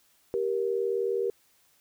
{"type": "tone pair together", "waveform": "sine", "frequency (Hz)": [392, 471.6], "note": ["G4", "A#4"], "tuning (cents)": [0, 20], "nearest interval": "minor third", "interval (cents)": 320, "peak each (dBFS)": -28, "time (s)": [0.34, 1.3], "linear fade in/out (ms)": 0, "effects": ["white hiss -65 dBFS RMS until 1.8 s"]}